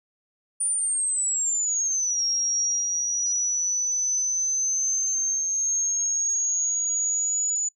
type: linear two-way sweep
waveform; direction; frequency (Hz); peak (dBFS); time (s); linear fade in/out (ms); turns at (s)
sine; down then up; 9397 to 5588 to 6940; -22; 0.6-7.69; 10; 2.23
effects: noise-tail reverb RT60 0.1 s tail -22 dB re dry